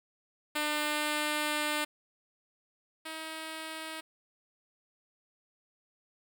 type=tone pair in turn; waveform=5% pulse; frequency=300.2 / 318.1 Hz; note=D4 / D#4; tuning=+38 / +38 cents; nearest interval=minor second; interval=100 cents; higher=second; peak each=-18 / -27 dBFS; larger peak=first; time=0.55-1.85 / 3.05-4.01 s; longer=first; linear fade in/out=10 ms; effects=none